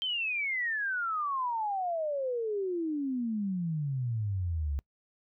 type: exponential sweep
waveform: sine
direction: down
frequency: 3153 to 67.8 Hz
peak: -29 dBFS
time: 0.02-4.79 s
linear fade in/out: 0 ms
effects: noise-tail reverb RT60 0.1 s tail -25 dB re dry